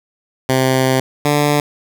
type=tone pair in turn; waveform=10% pulse; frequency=130.81 / 146.83 Hz; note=C3 / D3; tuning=0 / 0 cents; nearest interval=major second; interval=200 cents; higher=second; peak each=-4 dBFS; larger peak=neither; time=0.49-1 / 1.25-1.6 s; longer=first; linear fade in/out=2 ms; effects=none